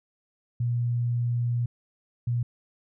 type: tone bursts at uneven times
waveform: sine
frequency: 120 Hz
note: B2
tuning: 49 cents flat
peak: -23 dBFS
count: 2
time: 0.6-1.66 / 2.27-2.43 s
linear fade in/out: 5 ms
effects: none